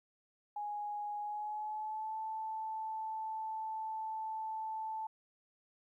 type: tone with pitch glide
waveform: sine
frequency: 830.6 to 878 Hz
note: G#5 to A5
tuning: 0 to -4 cents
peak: -37 dBFS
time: 0.56-5.07 s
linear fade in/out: 5 ms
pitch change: +96 cents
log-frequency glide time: 1.2-2.18 s
effects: 13-bit